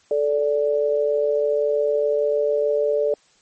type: tone pair together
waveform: sine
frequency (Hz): 437.5 / 584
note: A4 / D5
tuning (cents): -10 / -10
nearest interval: perfect fourth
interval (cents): 500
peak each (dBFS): -20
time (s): 0.11-3.14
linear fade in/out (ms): 2
effects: white hiss -58 dBFS RMS until 3.41 s + MP3 32 kbps